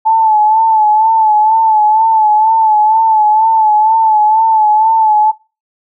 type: tone with vibrato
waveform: sine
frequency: 871 Hz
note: A5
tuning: 18 cents flat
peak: -6 dBFS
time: 0.05-5.32 s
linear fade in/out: 20 ms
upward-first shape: sine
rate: 2.1 Hz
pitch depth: 51 cents each way
effects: noise-tail reverb RT60 0.3 s tail -21 dB re dry